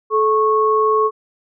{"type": "tone pair together", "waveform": "sine", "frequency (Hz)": [433.3, 1100], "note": ["A4", "C#6"], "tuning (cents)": [-27, -14], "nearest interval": "octave + major third", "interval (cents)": 1613, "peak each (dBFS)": -15, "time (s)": [0.1, 1.11], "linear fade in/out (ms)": 50, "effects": []}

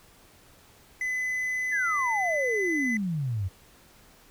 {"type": "tone", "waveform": "triangle", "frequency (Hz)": 2013, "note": "B6", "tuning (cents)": 33, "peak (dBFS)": -25, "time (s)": [1.01, 2.97], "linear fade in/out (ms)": 2}
{"type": "exponential sweep", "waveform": "sine", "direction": "down", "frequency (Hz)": [1800, 89], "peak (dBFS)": -26, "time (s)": [1.71, 3.49], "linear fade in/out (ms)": 20}
{"effects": ["pink hiss -56 dBFS RMS until 4.3 s"]}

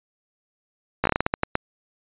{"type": "slowing click train", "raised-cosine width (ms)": 0.5, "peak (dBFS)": -5, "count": 11, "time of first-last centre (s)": [1.04, 1.554], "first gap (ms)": 14, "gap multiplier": 1.27, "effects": ["resampled to 8000 Hz"]}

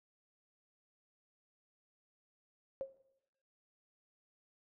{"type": "tone with exponential decay", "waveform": "sine", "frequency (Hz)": 540, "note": "C#5", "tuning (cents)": -45, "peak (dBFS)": -33, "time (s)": [2.81, 2.97], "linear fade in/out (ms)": 0, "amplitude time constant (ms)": 34, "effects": ["noise-tail reverb RT60 0.8 s tail -17 dB re dry"]}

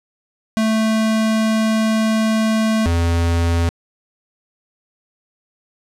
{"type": "tone pair in turn", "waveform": "square", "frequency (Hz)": [220, 84.67], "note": ["A3", "E2"], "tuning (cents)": [0, 47], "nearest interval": "octave + perfect fourth", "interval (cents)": 1653, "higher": "first", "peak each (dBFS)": -15, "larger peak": "neither", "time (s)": [[0.57, 2.86], [2.86, 3.69]], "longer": "first", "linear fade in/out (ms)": 0, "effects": ["low-pass 10000 Hz 12 dB/octave"]}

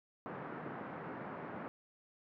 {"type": "band-pass noise", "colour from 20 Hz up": "pink", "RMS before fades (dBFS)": -45, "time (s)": [0.26, 1.68], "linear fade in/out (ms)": 0, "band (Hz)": [140, 1700], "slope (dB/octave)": 24, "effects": []}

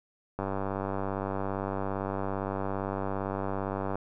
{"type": "click train", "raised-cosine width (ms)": 1, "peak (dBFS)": -18, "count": 349, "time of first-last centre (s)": [0.39, 3.956], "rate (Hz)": 97.6, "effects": []}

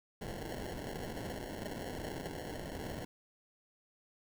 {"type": "noise with sample-and-hold", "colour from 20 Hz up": "white", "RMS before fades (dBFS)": -42, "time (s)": [0.21, 3.05], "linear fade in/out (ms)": 5, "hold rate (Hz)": 1225, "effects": []}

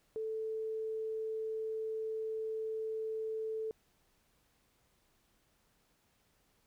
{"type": "tone", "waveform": "sine", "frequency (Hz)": 440, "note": "A4", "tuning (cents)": 0, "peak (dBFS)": -35, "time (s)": [0.16, 3.71], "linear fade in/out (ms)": 0, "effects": ["pink hiss -73 dBFS RMS until 6.66 s"]}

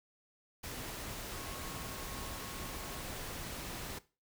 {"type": "tone in noise", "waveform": "sine", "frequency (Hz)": 1093, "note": "C#6", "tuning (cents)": -25, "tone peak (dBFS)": -54, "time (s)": [1.33, 3.02], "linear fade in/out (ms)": 10, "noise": "pink", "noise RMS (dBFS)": -43, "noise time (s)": [0.63, 3.99], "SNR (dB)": -14, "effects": ["noise-tail reverb RT60 0.3 s tail -17 dB re dry"]}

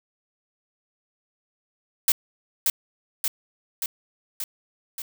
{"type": "noise with echo", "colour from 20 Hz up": "blue", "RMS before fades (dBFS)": -18, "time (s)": [2.08, 2.12], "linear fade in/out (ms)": 2, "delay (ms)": 580, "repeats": 5, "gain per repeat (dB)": -3, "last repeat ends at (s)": 5.02, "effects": []}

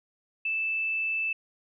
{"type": "tone", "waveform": "sine", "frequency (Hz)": 2637, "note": "E7", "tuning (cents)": 0, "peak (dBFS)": -26, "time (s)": [0.45, 1.33], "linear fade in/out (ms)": 5, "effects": []}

